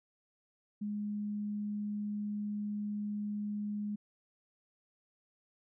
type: tone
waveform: sine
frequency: 207.7 Hz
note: G#3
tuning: in tune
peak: -34 dBFS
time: 0.81-3.96 s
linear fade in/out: 10 ms
effects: none